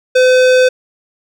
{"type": "tone with hard clipping", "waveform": "sine", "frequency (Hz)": 509, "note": "C5", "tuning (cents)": -48, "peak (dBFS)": -8, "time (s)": [0.15, 0.69], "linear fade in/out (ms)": 10, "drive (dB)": 18, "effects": []}